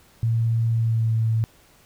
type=tone with pitch glide; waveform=sine; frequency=114.5 to 112.21 Hz; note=A#2 to A2; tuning=-31 to +34 cents; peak=-18 dBFS; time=0.23-1.44 s; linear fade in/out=0 ms; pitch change=-35 cents; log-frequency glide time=0.72-1.13 s; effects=pink hiss -55 dBFS RMS until 1.85 s